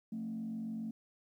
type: tone with frequency modulation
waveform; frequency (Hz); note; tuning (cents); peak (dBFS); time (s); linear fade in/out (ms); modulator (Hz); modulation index
sine; 222.5; A3; +20; -36; 0.12-0.91; 5; 47.3; 0.57
effects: tanh soft clip ceiling -33 dBFS + 12-bit